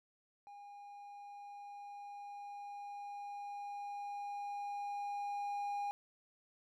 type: tone with level ramp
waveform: triangle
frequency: 813 Hz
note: G#5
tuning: 37 cents flat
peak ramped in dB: -49 to -34 dBFS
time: 0.47-5.91 s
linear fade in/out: 0 ms
effects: none